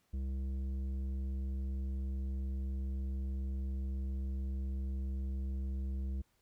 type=tone with tanh clipping; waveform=sine; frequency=66.4 Hz; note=C2; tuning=26 cents sharp; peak=-36 dBFS; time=0.13-6.22 s; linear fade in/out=10 ms; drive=10 dB; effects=pink hiss -75 dBFS RMS until 6.41 s